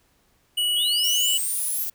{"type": "tone with pitch glide", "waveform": "square", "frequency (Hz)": [2933, 2957], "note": ["F#7", "F#7"], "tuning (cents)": [-16, -2], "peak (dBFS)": -21, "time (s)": [0.57, 1.38], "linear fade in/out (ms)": 10, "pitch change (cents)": 14, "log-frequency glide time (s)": [1.05, 1.2]}
{"type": "linear sweep", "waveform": "sine", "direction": "up", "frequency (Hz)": [3100, 11770], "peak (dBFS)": -26, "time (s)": [0.76, 1.84], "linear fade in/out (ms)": 5}
{"type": "noise", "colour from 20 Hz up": "violet", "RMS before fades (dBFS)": -29, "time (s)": [1.04, 1.9], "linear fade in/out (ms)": 5}
{"effects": ["pink hiss -64 dBFS RMS until 1.94 s"]}